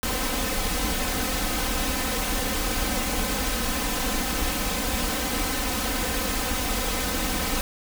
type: noise with comb filter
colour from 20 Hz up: pink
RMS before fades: -26 dBFS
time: 0.03-7.61 s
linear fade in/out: 0 ms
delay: 3.9 ms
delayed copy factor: +0.95
effects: none